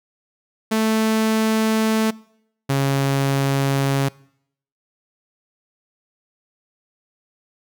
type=tone pair in turn; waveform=sawtooth; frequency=220 / 137.51 Hz; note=A3 / C#3; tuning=0 / -14 cents; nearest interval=minor sixth; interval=814 cents; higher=first; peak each=-13 dBFS; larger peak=neither; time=0.71-2.11 / 2.69-4.09 s; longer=neither; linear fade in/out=10 ms; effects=noise-tail reverb RT60 0.7 s tail -23 dB re dry